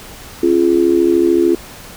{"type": "tone with amplitude modulation", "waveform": "sine", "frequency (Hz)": 343.3, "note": "F4", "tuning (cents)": -30, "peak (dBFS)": -5, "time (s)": [0.43, 1.55], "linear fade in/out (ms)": 5, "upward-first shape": "sine", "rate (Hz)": 73.6, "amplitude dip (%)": 90, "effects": ["pink hiss -35 dBFS RMS until 1.96 s"]}